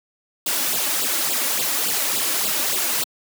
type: noise with flanger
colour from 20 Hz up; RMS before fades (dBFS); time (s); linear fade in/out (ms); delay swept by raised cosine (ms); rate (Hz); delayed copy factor
white; -22; 0.46-3.04; 5; 0.24 to 3.64; 3.5; +0.9
effects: high-pass 200 Hz 12 dB/octave